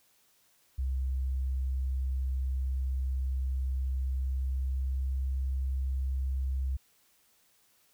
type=tone with pitch glide; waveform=sine; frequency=65.41 to 66.02 Hz; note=C2 to C2; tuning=0 to +16 cents; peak=-28 dBFS; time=0.78-6.77 s; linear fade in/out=10 ms; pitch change=+16 cents; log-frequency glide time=4.11-5.23 s; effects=white hiss -67 dBFS RMS until 7.93 s